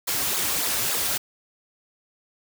white noise with flanger, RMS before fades -25 dBFS, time 0.07-1.18 s, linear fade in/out 10 ms, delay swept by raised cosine 0.33 to 6.13 ms, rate 3.5 Hz, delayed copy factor -0.9, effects none

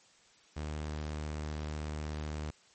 sawtooth tone, 76 Hz, D#2, 40 cents flat, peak -32 dBFS, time 0.56-2.51 s, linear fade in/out 10 ms, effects white hiss -63 dBFS RMS until 2.74 s + MP3 32 kbps

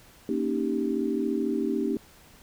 sine chord, Eb dominant seventh, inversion second, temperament equal, 233.1 / 277.2 / 311.1 / 392 Hz, Bb3 / Db4 / Eb4 / G4, 0 / 0 / 0 / 0 cents, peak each -30 dBFS, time 0.29-1.97 s, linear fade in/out 2 ms, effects pink hiss -54 dBFS RMS until 2.42 s

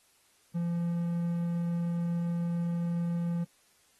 triangle tone, 171.1 Hz, F3, 35 cents flat, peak -26 dBFS, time 0.54-3.45 s, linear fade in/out 20 ms, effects white hiss -66 dBFS RMS until 3.99 s + AAC 32 kbps

